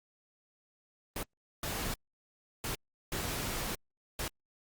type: noise bursts at uneven times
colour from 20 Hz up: pink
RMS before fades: -36 dBFS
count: 5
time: 1.16-1.23 / 1.63-1.94 / 2.64-2.75 / 3.12-3.75 / 4.19-4.28 s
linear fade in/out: 2 ms
effects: Opus 32 kbps